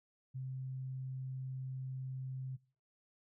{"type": "tone", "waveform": "sine", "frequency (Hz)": 130.9, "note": "C3", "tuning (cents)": 1, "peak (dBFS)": -39, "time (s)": [0.34, 2.57], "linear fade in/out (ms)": 20, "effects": ["noise-tail reverb RT60 0.4 s tail -22 dB re dry"]}